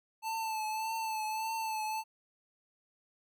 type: tone with vibrato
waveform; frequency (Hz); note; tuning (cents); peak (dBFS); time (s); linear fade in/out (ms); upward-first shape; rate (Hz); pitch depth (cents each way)
square; 880; A5; 0; -34; 0.22-2.04; 50; triangle; 1.7; 43
effects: none